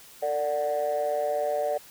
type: chord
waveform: sine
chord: D major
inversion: second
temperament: equal with one note detuned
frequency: 451.6 / 587.3 / 740 Hz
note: A4 / D5 / F#5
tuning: +45 / 0 / 0 cents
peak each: -31 / -25 / -29 dBFS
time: 0.22-1.78 s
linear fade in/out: 10 ms
effects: tanh soft clip ceiling -19 dBFS + white hiss -50 dBFS RMS until 1.9 s